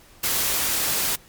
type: noise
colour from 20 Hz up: white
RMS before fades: -23 dBFS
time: 0.23-1.16 s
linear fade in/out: 10 ms
effects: pink hiss -51 dBFS RMS until 1.28 s + MP3 96 kbps